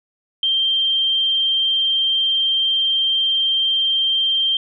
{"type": "tone", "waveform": "sine", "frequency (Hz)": 3159, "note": "G7", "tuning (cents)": 13, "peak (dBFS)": -15, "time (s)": [0.43, 4.57], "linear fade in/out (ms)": 2, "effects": []}